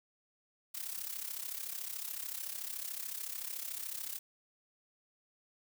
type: noise with amplitude modulation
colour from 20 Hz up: blue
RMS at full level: -38 dBFS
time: 0.74-4.19 s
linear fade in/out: 10 ms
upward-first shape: sine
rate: 33.7 Hz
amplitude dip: 75%
effects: none